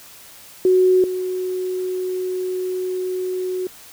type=tone pair in turn; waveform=sine; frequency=370 / 368.5 Hz; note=F#4 / F#4; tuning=0 / -7 cents; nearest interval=unison; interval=7 cents; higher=first; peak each=-11 / -21 dBFS; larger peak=first; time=0.65-1.04 / 1.04-3.67 s; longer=second; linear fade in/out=2 ms; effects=white hiss -43 dBFS RMS until 3.92 s